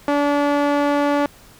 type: tone with band-pass filter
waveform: sawtooth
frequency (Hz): 288.3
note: D4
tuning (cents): -32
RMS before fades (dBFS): -18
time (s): 0.08-1.26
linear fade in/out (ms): 2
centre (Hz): 720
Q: 0.75
effects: pink hiss -47 dBFS RMS until 1.59 s